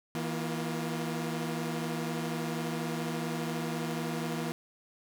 sawtooth tone cluster, 162.1 / 237.1 / 348.4 Hz, E3 / A#3 / F4, -29 / +30 / -4 cents, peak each -31 / -32 / -36 dBFS, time 0.15-4.52 s, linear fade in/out 0 ms, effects none

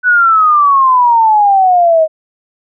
sine exponential sweep, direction down, 1500 to 623 Hz, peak -5 dBFS, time 0.03-2.08 s, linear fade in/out 50 ms, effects none

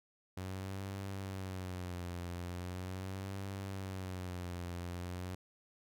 sawtooth tone with vibrato, 92.5 Hz, F#2, in tune, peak -36 dBFS, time 0.37-5.35 s, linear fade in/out 5 ms, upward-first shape sine, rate 0.4 Hz, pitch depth 94 cents each way, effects none

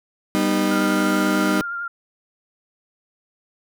35% pulse chord, G augmented, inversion none, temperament just, 196 / 245 / 306.2 Hz, G3 / B3 / D#4, 0 / -14 / -28 cents, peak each -20 / -24 / -19 dBFS, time 0.35-1.61 s, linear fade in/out 0 ms
sine tone with vibrato, 1396.9 Hz, F6, in tune, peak -25 dBFS, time 0.71-1.88 s, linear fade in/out 5 ms, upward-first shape triangle, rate 11 Hz, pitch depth 27 cents each way
effects none

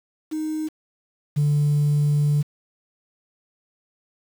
sine tone pair in turn, 311.1 / 146.82 Hz, D#4 / D3, 0 / 0 cents, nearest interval octave + minor second, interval 1300 cents, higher first, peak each -23 / -15 dBFS, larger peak second, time 0.31-0.69 / 1.36-2.43 s, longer second, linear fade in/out 20 ms, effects tanh soft clip ceiling -13 dBFS + 7-bit

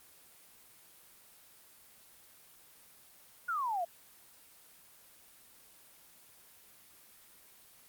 sine exponential sweep, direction down, 1468 to 659.3 Hz, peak -31 dBFS, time 3.48-3.85 s, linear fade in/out 10 ms, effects white hiss -59 dBFS RMS until 7.88 s + Opus 24 kbps

